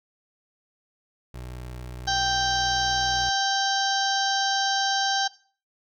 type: tone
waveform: 25% pulse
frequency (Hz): 61.74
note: B1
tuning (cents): 0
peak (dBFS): -32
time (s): 1.34-3.3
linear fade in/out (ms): 5
type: harmonic tone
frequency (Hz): 784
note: G5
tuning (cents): 0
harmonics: 1 / 2 / 4 / 5 / 6 / 7 / 8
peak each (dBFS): -25 / -28 / -31 / -32 / -33 / -33 / -34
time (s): 2.07-5.28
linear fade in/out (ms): 10
effects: noise-tail reverb RT60 0.4 s tail -18 dB re dry